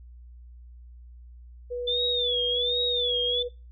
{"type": "tone", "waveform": "sine", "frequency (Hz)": 488.6, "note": "B4", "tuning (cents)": -19, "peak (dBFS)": -29, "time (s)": [1.7, 3.49], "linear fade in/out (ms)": 20}
{"type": "tone with vibrato", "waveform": "sine", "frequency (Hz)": 3500, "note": "A7", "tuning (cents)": -10, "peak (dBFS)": -24, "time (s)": [1.87, 3.43], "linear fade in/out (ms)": 10, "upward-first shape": "sine", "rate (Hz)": 1.3, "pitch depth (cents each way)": 140}
{"effects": ["noise-tail reverb RT60 0.3 s tail -23 dB re dry", "added 60 Hz sine -44 dBFS peak until 3.71 s"]}